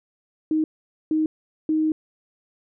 sine tone bursts at uneven times, 312.5 Hz, D#4, 8 cents sharp, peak -18 dBFS, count 3, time 0.51-0.64 / 1.11-1.26 / 1.69-1.92 s, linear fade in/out 2 ms, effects none

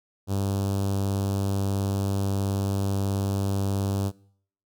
sawtooth tone with notch filter, 98.5 Hz, G2, 9 cents sharp, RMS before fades -26 dBFS, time 0.27-4.12 s, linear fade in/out 50 ms, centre 2000 Hz, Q 0.53, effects noise-tail reverb RT60 0.6 s tail -22 dB re dry

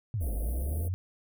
sine exponential two-way sweep, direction down then up, 123.2 to 49.74 to 94.4 Hz, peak -28 dBFS, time 0.14-0.94 s, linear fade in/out 0 ms, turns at 0.32 s
pink band-stop noise, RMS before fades -40 dBFS, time 0.2-0.89 s, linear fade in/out 20 ms, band 710 to 9200 Hz, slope 96 dB/octave
effects none

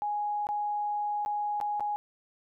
sine tone with dropouts, 830.6 Hz, G#5, in tune, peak -28 dBFS, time 0.02-1.96 s, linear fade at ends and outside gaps 0 ms, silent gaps 0.469-0.489 / 1.25-1.26 / 1.602-1.612 / 1.797-1.806 s, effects none

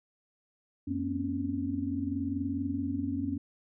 sine tone cluster, 90.7 / 233.9 / 257.9 / 278.6 Hz, F#2 / A#3 / C4 / C#4, -34 / +6 / -25 / +9 cents, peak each -37 / -38 / -37 / -32 dBFS, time 0.87-3.38 s, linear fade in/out 10 ms, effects none

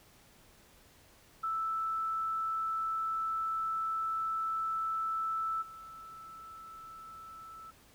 sine tone with level steps, 1318.5 Hz, E6, in tune, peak -31 / -46 dBFS, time 1.43-7.71 s, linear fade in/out 10 ms, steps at 5.61 s, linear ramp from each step 20 ms, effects pink hiss -61 dBFS RMS until 7.94 s

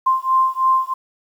sine beating tone pair, 1046.5 / 1049.6 Hz, C6 / C6, 0 / +5 cents, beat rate 3.1 Hz, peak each -17 dBFS, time 0.06-0.94 s, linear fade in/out 10 ms, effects 8-bit

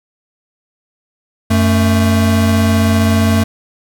square tone pair together, 92.5 / 222.2 Hz, F#2 / A3, 0 / +17 cents, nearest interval octave + minor third, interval 1517 cents, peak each -13 dBFS, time 1.5-3.44 s, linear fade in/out 10 ms, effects none

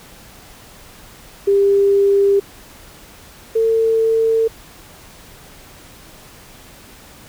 sine tone pair in turn, 398.3 / 449.7 Hz, G4 / A4, +28 / +38 cents, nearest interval major second, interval 210 cents, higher second, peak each -10 / -12 dBFS, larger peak first, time 1.47-2.4 / 3.55-4.48 s, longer neither, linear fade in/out 10 ms, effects pink hiss -42 dBFS RMS until 7.28 s

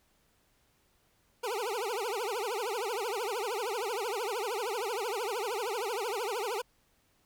25% pulse tone with vibrato, 440 Hz, A4, in tune, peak -28 dBFS, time 1.43-6.62 s, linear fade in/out 10 ms, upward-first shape triangle, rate 13 Hz, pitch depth 280 cents each way, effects pink hiss -70 dBFS RMS until 7.25 s

